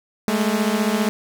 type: beating tone pair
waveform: sawtooth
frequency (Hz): 206.4 / 221.4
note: G#3 / A3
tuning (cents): -10 / +11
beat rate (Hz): 15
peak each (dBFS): -17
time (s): 0.28-1.09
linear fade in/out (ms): 0
effects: none